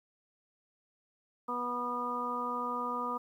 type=harmonic tone; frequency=244.3 Hz; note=B3; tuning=19 cents flat; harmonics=1 / 2 / 3 / 4 / 5; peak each=-41 / -41 / -46 / -37 / -35 dBFS; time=1.48-3.18 s; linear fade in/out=10 ms; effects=11-bit